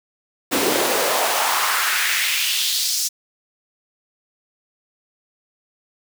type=noise with high-pass filter sweep; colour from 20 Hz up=pink; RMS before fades=-20 dBFS; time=0.51-3.09 s; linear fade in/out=20 ms; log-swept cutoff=290 to 5900 Hz; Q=2.2; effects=none